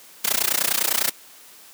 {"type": "noise with amplitude modulation", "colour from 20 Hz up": "white", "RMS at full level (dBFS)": -18, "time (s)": [0.24, 1.11], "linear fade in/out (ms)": 10, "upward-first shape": "sine", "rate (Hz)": 29.9, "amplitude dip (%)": 95, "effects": ["white hiss -47 dBFS RMS until 1.73 s", "high-pass 200 Hz 12 dB/octave"]}